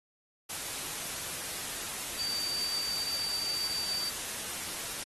sine tone in noise, 4626 Hz, D8, 27 cents flat, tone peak -32 dBFS, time 2.18-4.1 s, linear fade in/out 10 ms, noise white, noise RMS -37 dBFS, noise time 0.49-5.04 s, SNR +2 dB, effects AAC 32 kbps

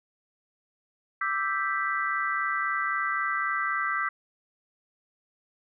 sine chord, E minor seventh, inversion third, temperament equal, 1174.7 / 1318.5 / 1568 / 1975.5 Hz, D6 / E6 / G6 / B6, 0 / 0 / 0 / 0 cents, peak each -31 dBFS, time 1.21-4.09 s, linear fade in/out 5 ms, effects none

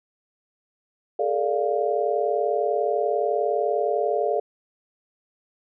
sine chord, Bb dominant seventh, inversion third, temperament equal with one note detuned, 415.3 / 455.3 / 587.3 / 698.5 Hz, Ab4 / Bb4 / D5 / F5, 0 / -41 / 0 / 0 cents, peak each -26 dBFS, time 1.19-4.4 s, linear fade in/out 5 ms, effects none

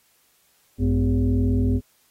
sine tone with frequency modulation, 98 Hz, G2, in tune, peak -17 dBFS, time 0.78-1.81 s, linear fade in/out 50 ms, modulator 155 Hz, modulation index 1.3, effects white hiss -62 dBFS RMS until 2.1 s + AAC 48 kbps

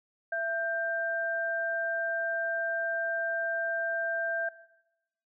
sine tone pair together, 666.8 / 1575 Hz, E5 / G6, +20 / +8 cents, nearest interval octave + minor third, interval 1488 cents, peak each -32 / -31 dBFS, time 0.32-4.49 s, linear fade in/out 5 ms, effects noise-tail reverb RT60 0.9 s tail -17 dB re dry

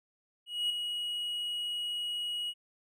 triangle tone with ADSR envelope, 2904 Hz, F#7, 33 cents flat, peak -25 dBFS, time 0.46-2.54 s, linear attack 240 ms, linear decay 3 ms, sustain -6 dB, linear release 50 ms, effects none

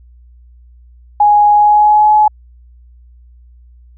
sine tone with pitch glide, 830.6 to 849.5 Hz, G#5 to G#5, 0 to +39 cents, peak -5 dBFS, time 1.2-2.28 s, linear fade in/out 5 ms, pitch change +39 cents, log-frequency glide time 1.52-2.12 s, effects added 60 Hz sine -39 dBFS peak until 3.97 s

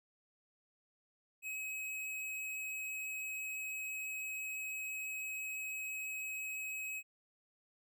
square tone, 2551 Hz, D#7, 43 cents sharp, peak -40 dBFS, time 1.42-7.03 s, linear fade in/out 50 ms, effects none

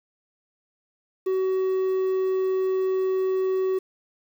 triangle tone with quantisation, 376.9 Hz, F#4, 32 cents sharp, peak -19 dBFS, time 1.26-3.79 s, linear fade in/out 10 ms, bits 8, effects none

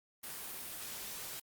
white noise, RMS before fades -44 dBFS, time 0.23-1.4 s, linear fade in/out 10 ms, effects Opus 32 kbps

